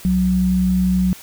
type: tone pair together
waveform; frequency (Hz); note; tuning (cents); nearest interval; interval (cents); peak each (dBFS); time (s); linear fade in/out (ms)
sine; 65.1 / 184.13; C2 / F#3; -8 / -8; octave + tritone; 1800; -23 / -14; 0.05-1.13; 0
effects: white hiss -40 dBFS RMS until 1.22 s